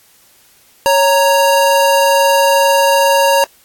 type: tone pair together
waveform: square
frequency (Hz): 554.4 / 931.4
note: C#5 / A#5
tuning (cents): 0 / -2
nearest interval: major sixth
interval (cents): 898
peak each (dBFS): -12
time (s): 0.86-3.44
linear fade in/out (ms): 0
effects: white hiss -49 dBFS RMS until 3.64 s + AAC 64 kbps